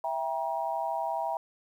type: chord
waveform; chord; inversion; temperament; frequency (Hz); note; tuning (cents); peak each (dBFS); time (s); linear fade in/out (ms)
sine; E diminished; none; just; 659.3 / 791.1 / 949.3; E5 / G5 / Bb5; 0 / +16 / +31; -33; 0.04-1.37; 2
effects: 10-bit